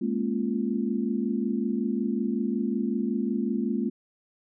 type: chord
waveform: sine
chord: Bb minor seventh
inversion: third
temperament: equal with one note detuned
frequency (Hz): 207.7 / 233.1 / 273.1 / 349.2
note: Ab3 / Bb3 / Db4 / F4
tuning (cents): 0 / 0 / -26 / 0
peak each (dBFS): -29 / -28 / -32 / -33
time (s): 0.01-3.9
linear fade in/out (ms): 10
effects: none